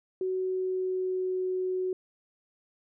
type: tone with pitch glide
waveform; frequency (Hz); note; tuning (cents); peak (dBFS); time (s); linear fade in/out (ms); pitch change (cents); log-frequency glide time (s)
sine; 373.3 to 370.3; F#4 to F#4; +15 to +1; -27; 0.21-1.93; 2; -14; 0.38-1.45
effects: none